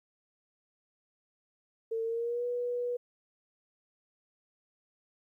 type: tone with pitch glide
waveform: sine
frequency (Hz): 451.7 to 486.9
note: A4 to B4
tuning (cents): +45 to -25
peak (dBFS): -30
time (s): 1.91-2.97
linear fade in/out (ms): 10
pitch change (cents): +130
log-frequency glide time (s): 2.03-2.45
effects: 12-bit